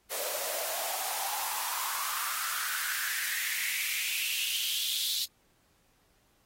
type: noise with high-pass filter sweep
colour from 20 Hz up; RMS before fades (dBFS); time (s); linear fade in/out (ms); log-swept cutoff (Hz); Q
white; -33; 0.1-5.26; 20; 510 to 3900; 5.7
effects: pink hiss -69 dBFS RMS until 6.45 s + AAC 48 kbps